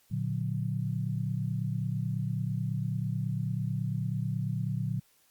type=chord; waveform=sine; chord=Bb augmented; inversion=none; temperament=just; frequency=116.54 / 145.68 / 182.1 Hz; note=Bb2 / D3 / F#3; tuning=0 / -14 / -27 cents; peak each=-32 / -33 / -35 dBFS; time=0.11-5 s; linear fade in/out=10 ms; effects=white hiss -66 dBFS RMS until 5.3 s + Opus 48 kbps